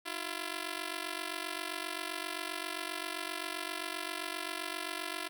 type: ring-modulated tone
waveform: 5% pulse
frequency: 339.7 Hz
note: F4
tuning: 48 cents flat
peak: -22 dBFS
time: 0.05-5.29 s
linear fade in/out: 20 ms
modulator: 23.8 Hz
effects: none